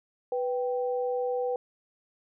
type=tone pair together; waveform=sine; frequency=493.9 / 781.5 Hz; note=B4 / G5; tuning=0 / -6 cents; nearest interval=minor sixth; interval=794 cents; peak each=-27 / -34 dBFS; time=0.32-1.56 s; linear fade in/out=2 ms; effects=none